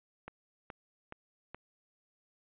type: click train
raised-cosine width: 0.5 ms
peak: -28 dBFS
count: 4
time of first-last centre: 0.28-1.546 s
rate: 2.37 Hz
effects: resampled to 8000 Hz